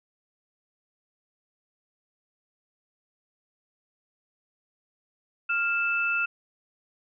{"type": "tone pair together", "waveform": "sine", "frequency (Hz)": [1396.9, 2637], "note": ["F6", "E7"], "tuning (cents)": [0, 0], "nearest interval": "major seventh", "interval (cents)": 1100, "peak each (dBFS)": -26, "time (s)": [5.49, 6.26], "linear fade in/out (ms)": 10, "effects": []}